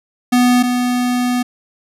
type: tone pair in turn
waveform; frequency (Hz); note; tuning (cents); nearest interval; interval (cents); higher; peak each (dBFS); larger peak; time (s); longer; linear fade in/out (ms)
square; 246.9 / 246.9; B3 / B3; 0 / 0; unison; 0; neither; -10 / -15; first; 0.32-0.63 / 0.63-1.43; second; 10
effects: resampled to 32000 Hz